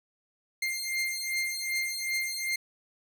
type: beating tone pair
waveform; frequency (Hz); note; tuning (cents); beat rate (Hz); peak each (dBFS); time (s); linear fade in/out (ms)
sawtooth; 2106 / 2108.6; C7 / C7; +11 / +13; 2.6; -29 / -29; 0.62-2.56; 5
effects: none

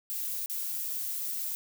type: noise with dropouts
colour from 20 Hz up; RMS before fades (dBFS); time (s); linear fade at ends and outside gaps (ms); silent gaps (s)
violet; -34; 0.1-1.55; 0; 0.459-0.498
effects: none

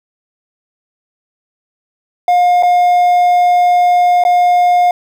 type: tone with dropouts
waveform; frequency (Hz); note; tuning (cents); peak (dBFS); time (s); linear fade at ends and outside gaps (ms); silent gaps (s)
triangle; 712; F5; +33; -5; 2.28-4.91; 2; 2.626-2.632 / 4.238-4.25
effects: 7-bit

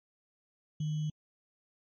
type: tone with sample-and-hold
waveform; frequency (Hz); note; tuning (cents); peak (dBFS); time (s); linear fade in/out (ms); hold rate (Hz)
sine; 153; D#3; -29; -30; 0.8-1.1; 5; 3150
effects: MP3 32 kbps

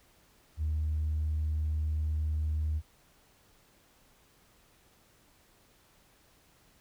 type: tone with tanh clipping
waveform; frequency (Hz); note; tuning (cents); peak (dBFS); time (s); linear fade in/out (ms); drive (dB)
triangle; 77.1; D#2; -15; -28; 0.57-2.82; 50; 5
effects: pink hiss -64 dBFS RMS until 6.8 s

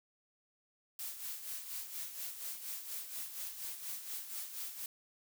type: noise with tremolo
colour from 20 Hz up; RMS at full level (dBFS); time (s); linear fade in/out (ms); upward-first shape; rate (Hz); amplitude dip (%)
blue; -41; 0.99-4.86; 2; sine; 4.2; 60
effects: none

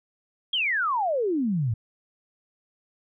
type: exponential sweep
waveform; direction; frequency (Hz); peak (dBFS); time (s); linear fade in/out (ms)
sine; down; 3322 to 103.83; -22; 0.53-1.74; 5
effects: none

